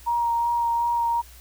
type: tone with vibrato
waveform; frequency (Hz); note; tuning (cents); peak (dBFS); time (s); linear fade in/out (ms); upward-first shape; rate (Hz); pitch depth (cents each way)
sine; 940; A#5; +14; -20; 0.06-1.22; 20; sine; 2.7; 13
effects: added 60 Hz sine -46 dBFS peak until 1.4 s + white hiss -50 dBFS RMS until 1.4 s